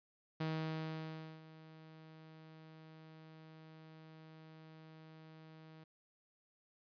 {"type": "tone with ADSR envelope", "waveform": "sawtooth", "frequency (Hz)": 158.6, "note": "D#3", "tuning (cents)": 33, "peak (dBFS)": -32, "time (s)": [0.4, 5.84], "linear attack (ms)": 7, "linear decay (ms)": 1000, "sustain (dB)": -19, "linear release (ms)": 5, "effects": ["resampled to 11025 Hz"]}